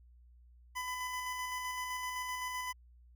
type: tone with tremolo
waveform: 25% pulse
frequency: 1003 Hz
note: B5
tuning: 26 cents sharp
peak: -32 dBFS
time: 0.75-2.73 s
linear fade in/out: 20 ms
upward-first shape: square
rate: 7.8 Hz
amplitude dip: 25%
effects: added 60 Hz sine -57 dBFS peak until 3.15 s